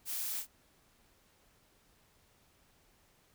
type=noise with echo; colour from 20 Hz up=blue; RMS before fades=-38 dBFS; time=0.05-0.44 s; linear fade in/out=50 ms; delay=32 ms; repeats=1; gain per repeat=-7 dB; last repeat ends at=0.472 s; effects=pink hiss -68 dBFS RMS until 3.34 s